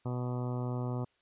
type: harmonic tone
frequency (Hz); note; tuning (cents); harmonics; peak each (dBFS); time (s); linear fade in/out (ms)
123.9; B2; +6; 1 / 2 / 3 / 4 / 5 / 6 / 7 / 8 / 9 / 10; -33 / -39 / -43 / -45 / -47 / -49 / -50 / -51 / -52 / -53; 0.05-1.05; 10
effects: white hiss -72 dBFS RMS until 1.21 s + resampled to 8000 Hz